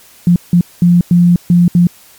sine tone bursts at uneven times, 174.61 Hz, F3, in tune, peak -4 dBFS, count 6, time 0.27-0.36 / 0.53-0.61 / 0.82-1.01 / 1.11-1.36 / 1.5-1.68 / 1.75-1.87 s, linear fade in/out 2 ms, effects white hiss -42 dBFS RMS until 2.18 s + MP3 96 kbps

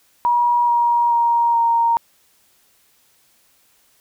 sine tone with pitch steps, 959 / 949.1 / 939.3 / 929.5 Hz, A#5 / A#5 / A#5 / A#5, +49 / +31 / +13 / -5 cents, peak -13 dBFS, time 0.25-1.97 s, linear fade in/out 0 ms, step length 430 ms, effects white hiss -58 dBFS RMS until 4 s

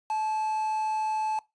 triangle tone with quantisation, 867 Hz, A5, 26 cents flat, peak -24 dBFS, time 0.1-1.39 s, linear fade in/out 2 ms, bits 7, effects noise-tail reverb RT60 0.2 s tail -21 dB re dry + resampled to 22050 Hz

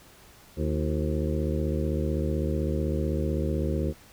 harmonic tone with a mistuned harmonic, 75.8 Hz, D#2, 45 cents flat, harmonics 1 / 2 / 3 / 4 / 5 / 6 / 7, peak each -28 / -31 / -33 / -34 / -35 / -36 / -36 dBFS, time 0.56-3.94 s, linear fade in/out 50 ms, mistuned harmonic 4, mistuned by +110 cents, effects pink hiss -53 dBFS RMS until 4.12 s

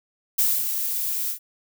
violet noise with ADSR envelope, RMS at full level -19 dBFS, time 0.38-1.39 s, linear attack 11 ms, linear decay 240 ms, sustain -7 dB, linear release 99 ms, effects none

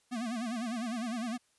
square tone with vibrato, 233.1 Hz, A#3, in tune, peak -34 dBFS, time 0.11-1.38 s, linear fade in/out 20 ms, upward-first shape sine, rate 9.9 Hz, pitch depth 130 cents each way, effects white hiss -71 dBFS RMS until 1.58 s + resampled to 24000 Hz

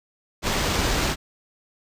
pink noise with sample-and-hold, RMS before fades -23 dBFS, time 0.42-1.16 s, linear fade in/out 50 ms, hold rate 11025 Hz, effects resampled to 32000 Hz

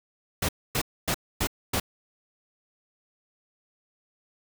pink noise bursts, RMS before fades -26 dBFS, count 5, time 0.42-1.8 s, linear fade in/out 5 ms, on 68 ms, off 260 ms, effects none

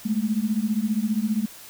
sine beating tone pair, 207.7 / 222.7 Hz, G#3 / A3, 0 / +21 cents, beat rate 15 Hz, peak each -24 dBFS, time 0.05-1.46 s, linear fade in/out 10 ms, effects white hiss -44 dBFS RMS until 1.69 s

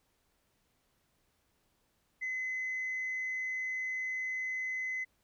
sine tone, 2035 Hz, C7, 49 cents flat, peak -32 dBFS, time 2.21-5.05 s, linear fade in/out 20 ms, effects tanh soft clip ceiling -30 dBFS + pink hiss -75 dBFS RMS until 5.23 s

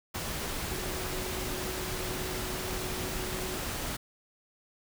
sine tone in noise, 370 Hz, F#4, in tune, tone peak -40 dBFS, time 0.7-3.6 s, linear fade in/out 10 ms, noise pink, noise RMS -35 dBFS, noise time 0.14-3.97 s, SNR -8 dB, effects none

